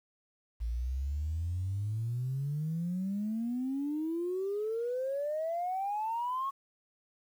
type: exponential sweep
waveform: sine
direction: up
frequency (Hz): 55 to 1108.7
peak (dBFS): -30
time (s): 0.6-6.51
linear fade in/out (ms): 20
effects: tanh soft clip ceiling -26 dBFS + 10-bit